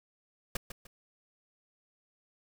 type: noise with echo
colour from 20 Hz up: pink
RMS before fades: -32 dBFS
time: 0.55-0.57 s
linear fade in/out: 5 ms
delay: 150 ms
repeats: 2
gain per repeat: -10 dB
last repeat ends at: 0.87 s
effects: none